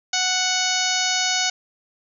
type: harmonic tone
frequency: 740 Hz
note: F#5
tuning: in tune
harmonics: 1 / 2 / 3 / 4 / 5 / 6 / 7 / 8 / 9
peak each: -28 / -28 / -28 / -28 / -28 / -28 / -28 / -28 / -28 dBFS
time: 0.13-1.5 s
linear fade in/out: 5 ms
effects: none